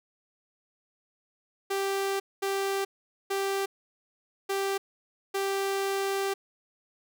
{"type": "tone bursts at uneven times", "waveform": "sawtooth", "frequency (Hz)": 392, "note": "G4", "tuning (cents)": 0, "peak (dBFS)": -23, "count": 5, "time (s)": [[1.7, 2.2], [2.42, 2.85], [3.3, 3.66], [4.49, 4.78], [5.34, 6.34]], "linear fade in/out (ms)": 10, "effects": []}